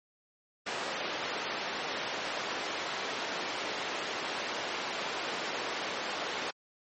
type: band-pass noise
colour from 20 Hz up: pink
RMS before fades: -36 dBFS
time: 0.66-6.51 s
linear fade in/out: 10 ms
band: 420 to 4400 Hz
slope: 12 dB/octave
effects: MP3 32 kbps

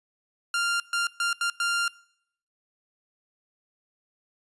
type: tone bursts at uneven times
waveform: sawtooth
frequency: 1394 Hz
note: F6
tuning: 4 cents flat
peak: -20 dBFS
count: 5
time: 0.54-0.8 / 0.93-1.07 / 1.2-1.33 / 1.41-1.5 / 1.6-1.88 s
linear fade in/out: 2 ms
effects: noise-tail reverb RT60 0.7 s tail -23 dB re dry + resampled to 24000 Hz

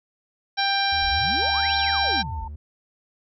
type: harmonic tone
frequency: 790 Hz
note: G5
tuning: 13 cents sharp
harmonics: 1 / 2 / 3 / 4 / 5 / 6 / 7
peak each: -24 / -26 / -31 / -33 / -26 / -36 / -29 dBFS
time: 0.57-2.23 s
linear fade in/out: 20 ms
type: tone with vibrato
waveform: triangle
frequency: 76.4 Hz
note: D#2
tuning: 31 cents flat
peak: -31 dBFS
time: 0.92-2.56 s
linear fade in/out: 5 ms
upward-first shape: sine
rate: 4.3 Hz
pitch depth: 64 cents each way
type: exponential two-way sweep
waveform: sine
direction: up then down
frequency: 31.81 to 4300 to 39.11 Hz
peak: -31 dBFS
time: 1.02-2.46 s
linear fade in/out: 10 ms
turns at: 1.77 s
type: tone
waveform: sine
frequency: 895 Hz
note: A5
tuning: 29 cents sharp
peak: -33 dBFS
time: 1.42-2.48 s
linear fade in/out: 5 ms
effects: none

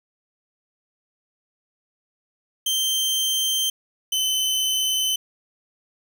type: tone pair in turn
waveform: sawtooth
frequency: 3136 / 3047 Hz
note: G7 / G7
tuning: 0 / -50 cents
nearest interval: unison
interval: 50 cents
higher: first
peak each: -17 dBFS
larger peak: neither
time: 2.66-3.7 / 4.12-5.16 s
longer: neither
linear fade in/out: 5 ms
effects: none

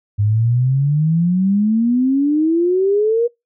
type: exponential sweep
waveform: sine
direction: up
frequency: 101 to 480.7 Hz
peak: -12 dBFS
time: 0.18-3.28 s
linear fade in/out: 20 ms
effects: noise-tail reverb RT60 0.2 s tail -26 dB re dry

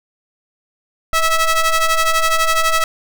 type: ring-modulated tone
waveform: sawtooth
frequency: 650 Hz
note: E5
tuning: 24 cents flat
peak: -6 dBFS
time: 1.13-2.84 s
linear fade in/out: 2 ms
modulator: 656 Hz
effects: none

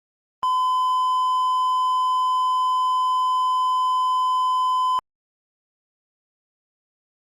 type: tone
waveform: triangle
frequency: 1016 Hz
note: B5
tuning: 49 cents sharp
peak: -16 dBFS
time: 0.43-4.99 s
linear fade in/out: 0 ms
effects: Opus 24 kbps

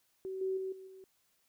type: tone with level steps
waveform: sine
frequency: 379.7 Hz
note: F#4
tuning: 45 cents sharp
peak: -37 / -31 / -35 / -47 / -50 dBFS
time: 0.25-1.04 s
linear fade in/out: 0 ms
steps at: 0.41 / 0.57 / 0.72 / 0.87 s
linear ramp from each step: 5 ms
effects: white hiss -74 dBFS RMS until 1.48 s

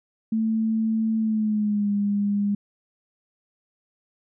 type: tone with pitch glide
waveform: sine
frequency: 221.7 to 203.3 Hz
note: A3 to G#3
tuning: +13 to -37 cents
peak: -20 dBFS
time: 0.32-2.55 s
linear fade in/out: 5 ms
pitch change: -150 cents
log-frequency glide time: 1.18-1.91 s
effects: none

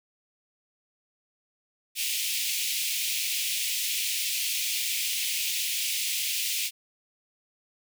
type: high-pass noise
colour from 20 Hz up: pink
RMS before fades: -29 dBFS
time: 1.95-6.71 s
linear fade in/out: 50 ms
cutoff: 2300 Hz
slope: 48 dB/octave
effects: none

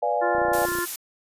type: chord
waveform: sine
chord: B diminished seventh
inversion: none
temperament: equal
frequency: 493.9 / 587.3 / 698.5 / 830.6 Hz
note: B4 / D5 / F5 / Ab5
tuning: 0 / 0 / 0 / 0 cents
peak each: -28 / -26 / -26 / -26 dBFS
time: 0.02-0.66 s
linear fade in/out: 10 ms
type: harmonic tone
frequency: 349.2 Hz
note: F4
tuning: in tune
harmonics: 1 / 3 / 4 / 5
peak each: -28 / -31 / -31 / -31 dBFS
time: 0.21-0.86 s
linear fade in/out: 20 ms
type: click train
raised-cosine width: 2 ms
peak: -23 dBFS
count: 14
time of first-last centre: 0.35-0.786 s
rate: 29.8 Hz
type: noise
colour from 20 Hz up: blue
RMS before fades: -30 dBFS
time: 0.53-0.96 s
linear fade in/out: 5 ms
effects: resampled to 32000 Hz

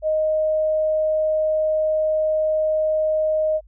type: tone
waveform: sine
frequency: 622.3 Hz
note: D#5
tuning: in tune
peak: -17 dBFS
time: 0.02-3.61 s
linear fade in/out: 50 ms
effects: added 50 Hz sine -46 dBFS peak until 3.67 s

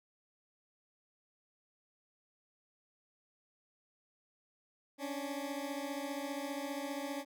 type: beating tone pair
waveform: 20% pulse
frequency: 276.2 / 291.2 Hz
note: C#4 / D4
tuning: -6 / -15 cents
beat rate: 15 Hz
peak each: -35 / -37 dBFS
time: 4.98-7.25 s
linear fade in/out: 50 ms
effects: none

